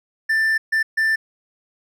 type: tone bursts at uneven times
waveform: triangle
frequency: 1776 Hz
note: A6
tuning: 16 cents sharp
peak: -14 dBFS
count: 3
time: 0.29-0.58 / 0.72-0.83 / 0.97-1.16 s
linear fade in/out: 10 ms
effects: none